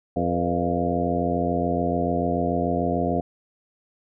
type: harmonic tone with a mistuned harmonic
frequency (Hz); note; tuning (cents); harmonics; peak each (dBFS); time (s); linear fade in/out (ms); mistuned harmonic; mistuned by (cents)
86.9; F2; -8; 1 / 2 / 3 / 4 / 5 / 6 / 7 / 8; -31 / -28 / -27 / -31 / -31 / -30 / -31 / -27; 0.16-3.21; 5; 6; -69
effects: none